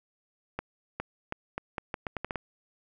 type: accelerating click train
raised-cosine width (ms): 0.5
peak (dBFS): -17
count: 11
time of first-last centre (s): 0.59-2.358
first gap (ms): 410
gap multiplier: 0.79
effects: none